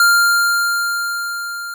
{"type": "tone with level ramp", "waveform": "square", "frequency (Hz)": 1396.9, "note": "F6", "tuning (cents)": 0, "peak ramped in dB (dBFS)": [-9, -26], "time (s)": [0, 1.74], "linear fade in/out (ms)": 2, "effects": []}